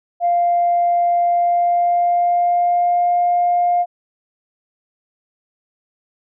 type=tone with pitch glide; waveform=sine; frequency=697 to 705.1 Hz; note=F5 to F5; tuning=-4 to +16 cents; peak=-12 dBFS; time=0.2-3.86 s; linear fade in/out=50 ms; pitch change=+20 cents; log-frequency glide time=1.25-3.14 s; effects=tanh soft clip ceiling -8 dBFS